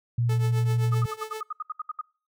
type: tone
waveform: sine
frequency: 118.9 Hz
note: A#2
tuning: 35 cents sharp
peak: -21 dBFS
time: 0.18-1.06 s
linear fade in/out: 5 ms
type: tone with tremolo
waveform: sawtooth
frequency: 436.5 Hz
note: A4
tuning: 14 cents flat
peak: -27 dBFS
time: 0.29-1.41 s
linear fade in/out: 5 ms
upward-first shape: triangle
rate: 7.7 Hz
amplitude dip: 90%
type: tone bursts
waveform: sine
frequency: 1244.5 Hz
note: D#6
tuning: in tune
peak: -28 dBFS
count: 12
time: 0.92-2.013 s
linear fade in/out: 5 ms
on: 26 ms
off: 71 ms
effects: noise-tail reverb RT60 0.4 s tail -25 dB re dry